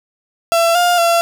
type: tone with pitch steps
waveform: 35% pulse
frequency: 672 / 705 / 680 Hz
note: E5 / F5 / F5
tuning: +33 / +16 / -46 cents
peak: -9 dBFS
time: 0.52-1.21 s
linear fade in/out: 0 ms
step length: 230 ms
effects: none